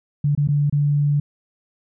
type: tone with dropouts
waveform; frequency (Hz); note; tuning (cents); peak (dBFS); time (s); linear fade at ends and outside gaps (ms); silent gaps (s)
sine; 145.2; D3; -19; -15; 0.24-1.2; 5; 0.351-0.375 / 0.475-0.486 / 0.698-0.725
effects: none